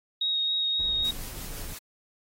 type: tone with vibrato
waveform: sine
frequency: 3760 Hz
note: A#7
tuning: 14 cents sharp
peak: -24 dBFS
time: 0.21-1.11 s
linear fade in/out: 5 ms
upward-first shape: sine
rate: 3.7 Hz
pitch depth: 12 cents each way
type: noise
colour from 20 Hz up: brown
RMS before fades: -39 dBFS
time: 0.79-1.74 s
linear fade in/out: 10 ms
type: noise with tremolo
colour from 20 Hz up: white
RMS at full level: -41 dBFS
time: 1.04-1.79 s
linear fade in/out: 10 ms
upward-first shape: sine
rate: 5.9 Hz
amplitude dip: 25%
effects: AAC 48 kbps